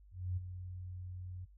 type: tone with ADSR envelope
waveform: sine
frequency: 91 Hz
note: F#2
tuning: 28 cents flat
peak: -32 dBFS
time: 0.11-1.46 s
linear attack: 260 ms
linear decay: 18 ms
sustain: -10 dB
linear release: 23 ms
effects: added 50 Hz sine -57 dBFS peak until 1.57 s